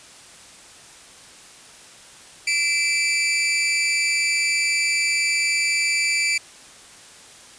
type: tone with amplitude modulation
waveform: sawtooth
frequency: 2335 Hz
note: D7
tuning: 11 cents flat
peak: -12 dBFS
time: 2.47-6.38 s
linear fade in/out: 5 ms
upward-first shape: sine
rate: 296 Hz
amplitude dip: 70%
effects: white hiss -45 dBFS RMS until 7.58 s + resampled to 22050 Hz